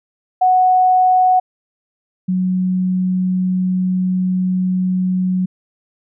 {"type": "tone pair in turn", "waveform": "sine", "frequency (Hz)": [739, 184.29], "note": ["F#5", "F#3"], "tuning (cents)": [-2, -7], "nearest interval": "2 octaves", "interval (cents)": 2405, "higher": "first", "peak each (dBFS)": [-9, -14], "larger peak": "first", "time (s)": [[0.41, 1.4], [2.28, 5.46]], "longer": "second", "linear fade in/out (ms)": 10, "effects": []}